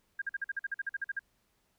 sine tone bursts, 1610 Hz, G6, 46 cents sharp, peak -31 dBFS, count 14, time 0.19-1.193 s, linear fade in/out 5 ms, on 28 ms, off 47 ms, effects pink hiss -74 dBFS RMS until 1.78 s

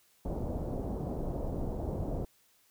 pink low-pass noise, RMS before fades -35 dBFS, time 0.25-2.25 s, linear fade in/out 5 ms, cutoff 690 Hz, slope 24 dB/octave, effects white hiss -67 dBFS RMS until 2.7 s

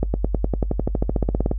accelerating click train, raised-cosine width 2 ms, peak -7 dBFS, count 20, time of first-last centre 0.03-1.514 s, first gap 110 ms, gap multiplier 0.96, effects noise-tail reverb RT60 0.1 s tail -20 dB re dry + added 50 Hz sine -22 dBFS peak until 1.58 s

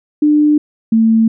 sine tone pair in turn, 299 / 224 Hz, D4 / A3, +31 / +31 cents, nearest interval perfect fourth, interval 500 cents, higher first, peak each -7 dBFS, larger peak neither, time 0.22-0.58 / 0.92-1.28 s, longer neither, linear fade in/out 5 ms, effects none

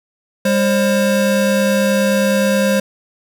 square tone pair together, 200.7 / 532.6 Hz, G3 / C5, +41 / +31 cents, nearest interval octave + perfect fourth, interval 1690 cents, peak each -16 dBFS, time 0.45-2.8 s, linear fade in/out 5 ms, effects none

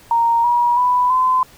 sine tone with pitch steps, 930 / 960 / 991 / 1023 Hz, A#5 / B5 / B5 / C6, -4 / -49 / +6 / -39 cents, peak -12 dBFS, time 0.11-1.43 s, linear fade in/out 2 ms, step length 330 ms, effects pink hiss -46 dBFS RMS until 1.57 s

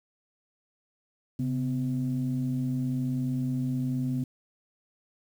sine tone pair together, 134.39 / 253.4 Hz, C3 / B3, +47 / +45 cents, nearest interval major seventh, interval 1098 cents, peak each -28 / -28 dBFS, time 1.39-4.24 s, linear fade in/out 5 ms, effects tanh soft clip ceiling -20 dBFS + 9-bit

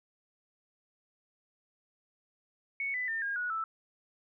sine tone with pitch steps, 2217 / 1998.1 / 1800.8 / 1622.9 / 1462.7 / 1318.2 Hz, C#7 / B6 / A6 / G#6 / F#6 / E6, 0 / +20 / +40 / -40 / -20 / 0 cents, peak -31 dBFS, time 2.8-3.64 s, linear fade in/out 2 ms, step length 140 ms, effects none

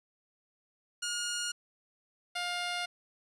10% pulse tone pair in turn, 1429 / 707.1 Hz, F6 / F5, +39 / +21 cents, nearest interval octave, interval 1218 cents, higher first, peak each -24 dBFS, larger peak neither, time 1.02-1.52 / 2.35-2.86 s, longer second, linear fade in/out 10 ms, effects resampled to 22050 Hz + 10-bit

